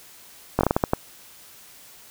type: slowing click train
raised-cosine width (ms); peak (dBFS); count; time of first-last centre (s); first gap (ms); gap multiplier
1; -4; 8; 0.59-0.934; 19; 1.31
effects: white hiss -48 dBFS RMS until 2.1 s